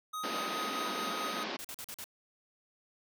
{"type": "tone with tremolo", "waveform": "square", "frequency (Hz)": 1254, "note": "D#6", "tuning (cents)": 13, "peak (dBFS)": -36, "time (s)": [0.13, 1.44], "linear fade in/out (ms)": 10, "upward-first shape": "triangle", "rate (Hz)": 4.7, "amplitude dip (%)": 35}
{"type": "band-pass noise", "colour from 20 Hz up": "pink", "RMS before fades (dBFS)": -38, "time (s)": [0.23, 1.57], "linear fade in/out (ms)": 10, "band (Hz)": [200, 5200], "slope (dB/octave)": 48}
{"type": "noise bursts", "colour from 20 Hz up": "white", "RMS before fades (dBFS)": -43, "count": 5, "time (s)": [1.59, 2.041], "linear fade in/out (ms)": 0, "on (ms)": 55, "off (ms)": 44}
{"effects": []}